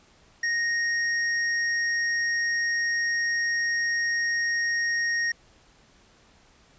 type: tone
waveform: square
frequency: 1864.7 Hz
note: A#6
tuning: in tune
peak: -24 dBFS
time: 0.43-5.32 s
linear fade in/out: 5 ms
effects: pink hiss -58 dBFS RMS until 6.78 s + resampled to 16000 Hz